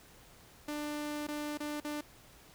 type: tone with dropouts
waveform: sawtooth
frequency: 296.9 Hz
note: D4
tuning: 19 cents sharp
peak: -32 dBFS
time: 0.68-2.01 s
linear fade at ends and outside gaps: 5 ms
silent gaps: 1.27-1.284 / 1.575-1.602 / 1.802-1.846 s
effects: pink hiss -58 dBFS RMS until 2.54 s